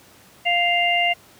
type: harmonic tone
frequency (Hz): 698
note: F5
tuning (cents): -1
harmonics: 1 / 3 / 4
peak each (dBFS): -21 / -21 / -21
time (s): 0.45-1.14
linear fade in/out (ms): 20
effects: pink hiss -50 dBFS RMS until 1.39 s + high-pass 100 Hz 12 dB/octave